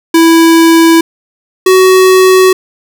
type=tone pair in turn; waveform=square; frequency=329.6 / 374.2 Hz; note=E4 / F#4; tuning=0 / +20 cents; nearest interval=major second; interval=220 cents; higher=second; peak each=-3 dBFS; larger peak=neither; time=0.14-1.01 / 1.66-2.53 s; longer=neither; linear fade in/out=5 ms; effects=none